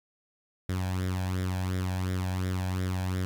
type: tone with flanger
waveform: sawtooth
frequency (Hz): 92.5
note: F#2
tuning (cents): 0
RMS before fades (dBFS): -30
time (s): 0.69-3.25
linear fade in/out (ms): 0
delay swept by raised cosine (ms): 0.55 to 1.25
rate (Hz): 2.8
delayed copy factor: +0.65
effects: none